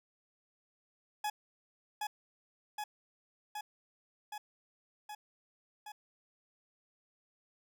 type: tone with echo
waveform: 40% pulse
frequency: 842 Hz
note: G#5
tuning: 24 cents sharp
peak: -32 dBFS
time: 1.24-1.3 s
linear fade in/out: 5 ms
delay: 770 ms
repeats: 6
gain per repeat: -2 dB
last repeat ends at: 5.92 s
effects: none